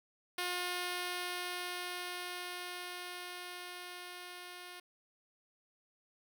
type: tone with level ramp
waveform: 5% pulse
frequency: 357.4 Hz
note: F4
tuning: 40 cents sharp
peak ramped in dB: -23 to -36 dBFS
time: 0.38-4.8 s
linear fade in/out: 5 ms
effects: none